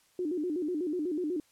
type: tone with vibrato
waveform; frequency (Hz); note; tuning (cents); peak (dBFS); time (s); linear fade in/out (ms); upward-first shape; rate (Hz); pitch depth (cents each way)
sine; 329.6; E4; 0; -29; 0.19-1.4; 2; square; 8.1; 160
effects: white hiss -66 dBFS RMS until 1.51 s + low-pass 11000 Hz 12 dB/octave